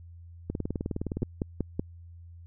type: two click trains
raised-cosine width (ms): 3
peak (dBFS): -15 / -18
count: 4 / 15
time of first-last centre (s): 1.23-1.795 / 0.5-1.222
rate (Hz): 5.31 / 19.4
effects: added 85 Hz sine -45 dBFS peak until 2.46 s